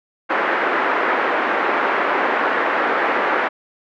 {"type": "band-pass noise", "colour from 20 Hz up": "white", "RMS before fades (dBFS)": -19, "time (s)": [0.29, 3.49], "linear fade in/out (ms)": 20, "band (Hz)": [290, 1800], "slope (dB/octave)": 24, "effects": []}